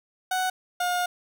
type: tone pair in turn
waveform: 30% pulse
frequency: 743 / 715.1 Hz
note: F#5 / F5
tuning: +7 / +41 cents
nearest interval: minor second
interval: 66 cents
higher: first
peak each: -21 dBFS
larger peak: neither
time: 0.31-0.5 / 0.8-1.06 s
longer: second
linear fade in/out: 5 ms
effects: none

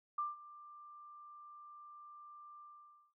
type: tone with ADSR envelope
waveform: sine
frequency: 1186 Hz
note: D6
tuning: 17 cents sharp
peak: -33 dBFS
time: 0.18-3.14 s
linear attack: 6 ms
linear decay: 170 ms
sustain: -19 dB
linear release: 530 ms
effects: none

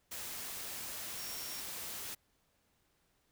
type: tone in noise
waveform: sine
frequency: 5560 Hz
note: F8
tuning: 9 cents flat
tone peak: -47 dBFS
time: 1.17-1.61 s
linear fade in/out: 10 ms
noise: white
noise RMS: -43 dBFS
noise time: 0.11-2.15 s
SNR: -7 dB
effects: pink hiss -75 dBFS RMS until 3.31 s

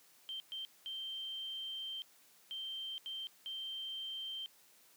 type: tone bursts at uneven times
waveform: sine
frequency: 3136 Hz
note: G7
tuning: in tune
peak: -40 dBFS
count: 6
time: 0.29-0.4 / 0.52-0.65 / 0.86-2.02 / 2.51-2.98 / 3.06-3.27 / 3.46-4.46 s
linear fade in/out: 0 ms
effects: white hiss -65 dBFS RMS until 4.96 s + high-pass 150 Hz 12 dB/octave

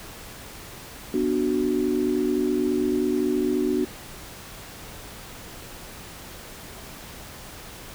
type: chord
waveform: sine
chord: B minor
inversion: none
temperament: just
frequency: 246.9 / 296.3 / 370.4 Hz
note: B3 / D4 / F#4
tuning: 0 / +15 / +2 cents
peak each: -26 / -25 / -24 dBFS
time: 1.14-3.85 s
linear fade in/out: 2 ms
effects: pink hiss -41 dBFS RMS until 7.94 s

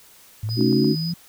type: linear sweep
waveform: sine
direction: up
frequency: 103.9 to 174.61 Hz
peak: -23 dBFS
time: 0.43-1.14 s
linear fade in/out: 5 ms
type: click train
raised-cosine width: 1 ms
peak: -27 dBFS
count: 4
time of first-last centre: 0.49-0.845 s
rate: 8.45 Hz
type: tone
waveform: triangle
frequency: 4978 Hz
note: D#8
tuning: in tune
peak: -28 dBFS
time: 0.49-1.13 s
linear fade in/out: 20 ms
type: chord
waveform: sine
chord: D# half-diminished seventh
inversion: second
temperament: equal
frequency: 220 / 277.2 / 311.1 / 370 Hz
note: A3 / C#4 / D#4 / F#4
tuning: 0 / 0 / 0 / 0 cents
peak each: -20 / -22 / -22 / -22 dBFS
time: 0.56-0.96 s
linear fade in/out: 50 ms
effects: white hiss -50 dBFS RMS until 1.28 s

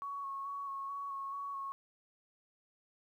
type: tone with vibrato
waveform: sine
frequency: 1108.7 Hz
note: C#6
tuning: in tune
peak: -38 dBFS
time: 0.02-1.72 s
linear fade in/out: 0 ms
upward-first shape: square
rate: 2.3 Hz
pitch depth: 18 cents each way
effects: 12-bit

